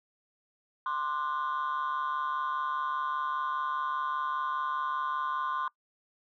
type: tone cluster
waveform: sine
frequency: 1046 / 1191 / 1473 Hz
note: C6 / D6 / F#6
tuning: -1 / +24 / -8 cents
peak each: -30 / -33 / -37 dBFS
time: 0.86-5.68 s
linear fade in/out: 2 ms
effects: noise-tail reverb RT60 0.1 s tail -23 dB re dry + tanh soft clip ceiling -25 dBFS